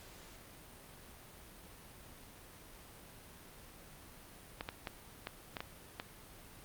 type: clicks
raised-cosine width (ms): 0.3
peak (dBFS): -23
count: 7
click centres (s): 4.609 / 4.689 / 4.872 / 5.271 / 5.568 / 5.605 / 5.999
effects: pink hiss -55 dBFS RMS until 6.64 s + Opus 48 kbps